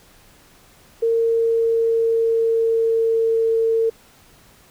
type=tone with pitch glide; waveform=sine; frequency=458 to 452.2 Hz; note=A#4 to A4; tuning=-31 to +47 cents; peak=-15 dBFS; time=1.02-3.9 s; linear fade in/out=10 ms; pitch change=-22 cents; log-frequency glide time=1.22-3.55 s; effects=pink hiss -51 dBFS RMS until 4.7 s